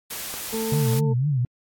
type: noise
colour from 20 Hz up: white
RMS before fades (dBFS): -32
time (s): 0.1-1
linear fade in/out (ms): 10
type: click train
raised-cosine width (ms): 1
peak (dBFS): -23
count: 4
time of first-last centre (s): 0.34-0.933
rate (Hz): 5.06
type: harmonic tone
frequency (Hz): 223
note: A3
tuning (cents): +23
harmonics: 1 / 2 / 4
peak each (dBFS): -28 / -27 / -37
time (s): 0.52-1.14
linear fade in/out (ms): 20
type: tone with vibrato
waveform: sine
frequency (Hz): 134.9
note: C#3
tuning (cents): -47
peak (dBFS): -19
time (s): 0.72-1.45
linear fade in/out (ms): 2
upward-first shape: triangle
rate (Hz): 4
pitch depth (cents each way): 220
effects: AAC 64 kbps